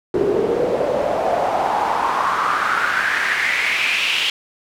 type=noise with band-pass filter sweep; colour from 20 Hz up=pink; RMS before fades=-19 dBFS; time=0.14-4.3 s; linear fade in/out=2 ms; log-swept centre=370 to 3000 Hz; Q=4.5; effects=none